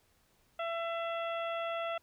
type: harmonic tone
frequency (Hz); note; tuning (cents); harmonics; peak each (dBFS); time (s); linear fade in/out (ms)
670; E5; +28; 1 / 2 / 3 / 4 / 5; -35 / -39 / -46 / -45 / -48; 0.59-1.98; 5
effects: pink hiss -70 dBFS RMS until 2.02 s